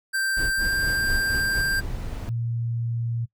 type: tone with pitch glide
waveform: square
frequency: 1568 to 1581.6 Hz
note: G6 to G6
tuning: 0 to +15 cents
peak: -23 dBFS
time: 0.13-1.81 s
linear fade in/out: 20 ms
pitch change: +15 cents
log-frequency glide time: 0.55-0.61 s
type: noise with tremolo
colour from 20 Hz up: brown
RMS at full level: -28 dBFS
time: 0.37-1.61 s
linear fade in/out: 0 ms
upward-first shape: sine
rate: 4.3 Hz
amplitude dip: 95%
type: noise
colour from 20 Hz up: brown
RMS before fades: -31 dBFS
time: 0.72-2.29 s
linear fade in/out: 0 ms
type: tone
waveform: sine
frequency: 116.8 Hz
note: A#2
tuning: 4 cents sharp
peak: -24 dBFS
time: 2.28-3.26 s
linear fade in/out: 20 ms
effects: noise-tail reverb RT60 0.1 s tail -21 dB re dry